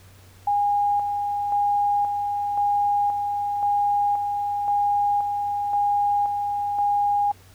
sine tone with tremolo, 817 Hz, G#5, 29 cents flat, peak -18 dBFS, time 0.47-7.32 s, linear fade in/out 5 ms, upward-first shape square, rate 0.95 Hz, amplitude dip 40%, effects added 94 Hz sine -49 dBFS peak until 7.54 s + pink hiss -53 dBFS RMS until 7.54 s

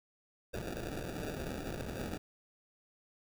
white noise with sample-and-hold, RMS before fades -40 dBFS, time 0.53-2.18 s, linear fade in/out 10 ms, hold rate 1050 Hz, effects none

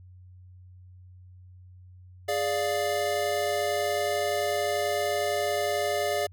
square chord, D diminished, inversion second, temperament equal, 415.3 / 587.3 / 698.5 Hz, Ab4 / D5 / F5, 0 / 0 / 0 cents, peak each -32 / -29 / -31 dBFS, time 2.28-6.27 s, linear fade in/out 10 ms, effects added 91 Hz sine -47 dBFS peak until 6.32 s

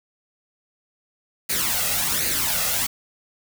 white noise with flanger, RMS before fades -23 dBFS, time 1.49-2.87 s, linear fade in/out 10 ms, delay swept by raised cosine 0.45 to 1.55 ms, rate 1.3 Hz, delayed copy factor +0.65, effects none

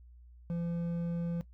triangle tone with hard clipping, 170.4 Hz, F3, 42 cents flat, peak -33 dBFS, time 0.5-1.41 s, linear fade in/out 0 ms, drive 9 dB, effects noise-tail reverb RT60 0.1 s tail -17 dB re dry + added 60 Hz sine -52 dBFS peak until 1.53 s

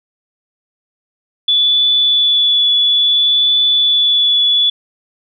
sine tone with vibrato, 3448 Hz, A7, 36 cents flat, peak -9 dBFS, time 1.48-4.7 s, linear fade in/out 5 ms, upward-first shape triangle, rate 0.59 Hz, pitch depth 14 cents each way, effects none

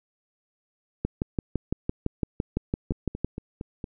two click trains, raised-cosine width 3 ms, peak -20 / -12 dBFS, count 5 / 14, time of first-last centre 2.92-3.842 / 1.05-3.246 s, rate 4.34 / 5.92 Hz, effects none

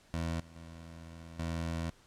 20% pulse tone with level steps, 82.8 Hz, E2, 8 cents sharp, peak -28 / -48 / -42 / -29 dBFS, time 0.14-1.9 s, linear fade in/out 0 ms, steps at 0.4 / 0.56 / 1.39 s, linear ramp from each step 2 ms, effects pink hiss -63 dBFS RMS until 2.06 s + low-pass 9000 Hz 12 dB/octave

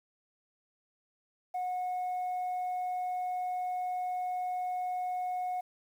sine tone, 729 Hz, F#5, 26 cents flat, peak -29 dBFS, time 1.54-5.61 s, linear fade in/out 10 ms, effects tanh soft clip ceiling -30 dBFS + 10-bit

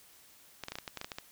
clicks, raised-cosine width 0.2 ms, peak -21 dBFS, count 11, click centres 0.637 / 0.684 / 0.72 / 0.755 / 0.786 / 0.878 / 0.973 / 1.014 / 1.045 / 1.118 / 1.185 s, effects white hiss -59 dBFS RMS until 1.31 s

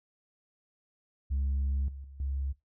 sine tone with level steps, 68.4 Hz, C#2, 23 cents flat, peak -25 / -40 / -46 / -29 dBFS, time 1.3-2.53 s, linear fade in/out 20 ms, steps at 1.88 / 2.04 / 2.2 s, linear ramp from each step 2 ms, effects noise-tail reverb RT60 0.2 s tail -20 dB re dry + tanh soft clip ceiling -25 dBFS

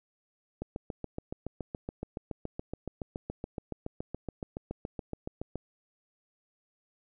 click train, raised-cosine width 2 ms, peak -22 dBFS, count 36, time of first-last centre 0.62-5.557 s, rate 7.09 Hz, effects none

